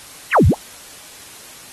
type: exponential two-way sweep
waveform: sine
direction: down then up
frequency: 3388 to 69.3 to 1126 Hz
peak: -8 dBFS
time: 0.31-0.55 s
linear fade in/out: 50 ms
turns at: 0.47 s
effects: white hiss -39 dBFS RMS until 1.72 s + AAC 32 kbps